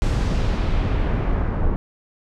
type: noise with low-pass filter sweep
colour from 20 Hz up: brown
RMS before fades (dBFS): -20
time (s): 0.02-1.76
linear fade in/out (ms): 0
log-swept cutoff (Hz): 8100 to 1100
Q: 0.98
effects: none